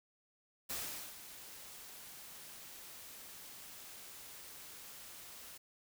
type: noise with ADSR envelope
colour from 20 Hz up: white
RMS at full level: -40 dBFS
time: 0.69-5.58 s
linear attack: 15 ms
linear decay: 430 ms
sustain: -12 dB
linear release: 11 ms
effects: none